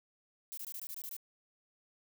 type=noise bursts; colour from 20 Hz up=violet; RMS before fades=-43 dBFS; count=9; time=0.52-1.166 s; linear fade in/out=0 ms; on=54 ms; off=20 ms; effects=none